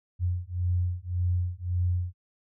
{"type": "beating tone pair", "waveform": "sine", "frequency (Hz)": [88.3, 90.1], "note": ["F2", "F#2"], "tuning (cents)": [20, -45], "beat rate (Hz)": 1.8, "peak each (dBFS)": -28, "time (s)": [0.19, 2.14], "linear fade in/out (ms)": 50, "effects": []}